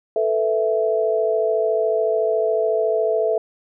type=chord; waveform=sine; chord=A suspended second; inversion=none; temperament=equal; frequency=440 / 493.9 / 659.3 Hz; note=A4 / B4 / E5; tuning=0 / 0 / 0 cents; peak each=-20 / -25 / -20 dBFS; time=0.16-3.38 s; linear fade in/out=2 ms; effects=none